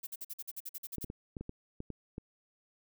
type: noise bursts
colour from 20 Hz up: violet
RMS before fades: -41 dBFS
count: 12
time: 0.03-1.049 s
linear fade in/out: 10 ms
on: 40 ms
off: 49 ms
type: clicks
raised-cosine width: 3 ms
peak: -27 dBFS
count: 9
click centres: 0.983 / 1.043 / 1.101 / 1.368 / 1.41 / 1.494 / 1.804 / 1.903 / 2.181 s
effects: none